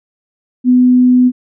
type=tone; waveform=sine; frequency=250.3 Hz; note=B3; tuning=23 cents sharp; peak=-5 dBFS; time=0.64-1.32 s; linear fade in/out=50 ms; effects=none